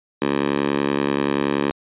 10% pulse tone with high-pass filter, 70.5 Hz, C#2, 30 cents sharp, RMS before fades -21 dBFS, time 0.22-1.71 s, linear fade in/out 0 ms, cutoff 270 Hz, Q 1.1, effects resampled to 8000 Hz

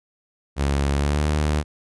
sawtooth tone with pitch glide, 70.2 to 75.24 Hz, C#2 to D2, +22 to +42 cents, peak -15 dBFS, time 0.56-1.64 s, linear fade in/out 50 ms, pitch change +120 cents, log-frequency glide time 0.95-1.25 s, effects resampled to 24000 Hz

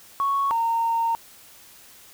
sine tone pair in turn, 1108.7 / 918.9 Hz, C#6 / A#5, 0 / -25 cents, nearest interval minor third, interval 325 cents, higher first, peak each -19 dBFS, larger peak neither, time 0.2-0.51 / 0.51-1.15 s, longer second, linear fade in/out 0 ms, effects tanh soft clip ceiling -15 dBFS + white hiss -49 dBFS RMS until 2.13 s

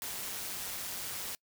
white noise with amplitude modulation, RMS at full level -37 dBFS, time 0.02-1.35 s, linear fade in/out 0 ms, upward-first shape sine, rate 191 Hz, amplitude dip 50%, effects noise-tail reverb RT60 0.1 s tail -26 dB re dry

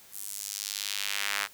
sawtooth tone with high-pass filter sweep, 101 Hz, G#2, 48 cents flat, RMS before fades -34 dBFS, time 0.11-1.48 s, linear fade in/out 50 ms, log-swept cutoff 11000 to 1500 Hz, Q 1.3, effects white hiss -54 dBFS RMS until 1.53 s + high-pass 60 Hz 12 dB/octave

